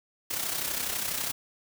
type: noise with amplitude modulation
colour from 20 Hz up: white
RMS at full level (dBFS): -29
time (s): 0.3-1.32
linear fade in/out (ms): 10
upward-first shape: sine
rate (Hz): 32.1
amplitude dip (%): 55
effects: none